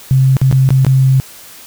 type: tone with dropouts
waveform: sine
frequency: 132.5 Hz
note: C3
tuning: 22 cents sharp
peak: -6 dBFS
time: 0.11-1.2 s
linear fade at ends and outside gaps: 0 ms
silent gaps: 0.368-0.415 / 0.513-0.526 / 0.69-0.705 / 0.848-0.866 s
effects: white hiss -36 dBFS RMS until 1.66 s